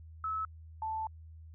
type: tone pair in turn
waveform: sine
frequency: 1298 / 879.7 Hz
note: E6 / A5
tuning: -27 / -1 cents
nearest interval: perfect fifth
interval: 674 cents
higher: first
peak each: -32 / -33 dBFS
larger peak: first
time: 0.24-0.45 / 0.82-1.07 s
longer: second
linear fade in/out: 2 ms
effects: added 80 Hz sine -48 dBFS peak until 1.54 s